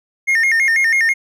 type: tone with vibrato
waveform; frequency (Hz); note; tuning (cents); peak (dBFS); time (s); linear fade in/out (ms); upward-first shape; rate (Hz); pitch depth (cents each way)
triangle; 1975.5; B6; 0; -10; 0.27-1.14; 20; square; 6.1; 140
effects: none